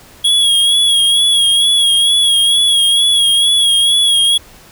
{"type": "tone with vibrato", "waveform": "square", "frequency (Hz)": 3322, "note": "G#7", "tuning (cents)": 0, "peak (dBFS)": -9, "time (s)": [0.24, 4.38], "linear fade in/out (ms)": 10, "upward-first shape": "sine", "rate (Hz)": 2.2, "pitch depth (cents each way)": 44, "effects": ["pink hiss -41 dBFS RMS until 4.71 s"]}